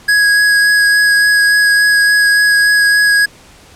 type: tone with vibrato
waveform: square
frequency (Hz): 1661.2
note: G#6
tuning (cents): 0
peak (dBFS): -8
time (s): 0.08-3.26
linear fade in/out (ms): 10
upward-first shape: sine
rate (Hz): 3.5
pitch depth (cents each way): 10
effects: pink hiss -41 dBFS RMS until 3.75 s + low-pass 10000 Hz 12 dB/octave